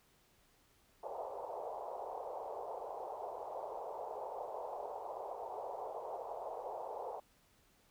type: band-pass noise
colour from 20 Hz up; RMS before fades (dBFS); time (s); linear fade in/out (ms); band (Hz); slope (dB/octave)
white; -44; 1.03-7.2; 5; 430 to 920; 48
effects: pink hiss -70 dBFS RMS until 7.9 s